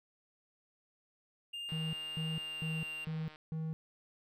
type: tone with pitch glide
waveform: triangle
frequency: 2809 to 2780 Hz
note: F7 to F7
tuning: +9 to -9 cents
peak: -38 dBFS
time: 1.53-3.05 s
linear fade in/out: 10 ms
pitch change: -18 cents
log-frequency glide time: 2.38-2.73 s
type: click train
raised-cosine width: 0.3 ms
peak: -38 dBFS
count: 258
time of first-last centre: 1.69-3.359 s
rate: 154 Hz
type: tone bursts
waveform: triangle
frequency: 159.3 Hz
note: D#3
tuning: 41 cents sharp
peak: -33 dBFS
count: 5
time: 1.72-3.73 s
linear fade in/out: 0 ms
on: 210 ms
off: 240 ms
effects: none